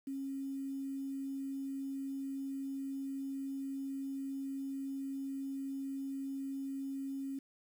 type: tone with quantisation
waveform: sine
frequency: 272.2 Hz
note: C#4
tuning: 31 cents flat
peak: -37 dBFS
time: 0.07-7.39 s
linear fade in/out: 5 ms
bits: 10
effects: none